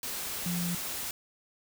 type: tone in noise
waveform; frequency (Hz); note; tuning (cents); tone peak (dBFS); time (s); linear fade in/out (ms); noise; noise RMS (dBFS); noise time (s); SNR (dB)
sine; 174.61; F3; 0; -30; 0.46-0.75; 2; white; -36; 0.03-1.11; +3
effects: none